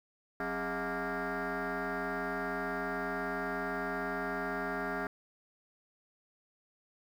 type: tone with frequency modulation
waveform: sine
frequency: 493.9 Hz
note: B4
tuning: in tune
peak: -31 dBFS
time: 0.4-5.07 s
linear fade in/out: 2 ms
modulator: 226 Hz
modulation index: 5.5
effects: tanh soft clip ceiling -30 dBFS + 10-bit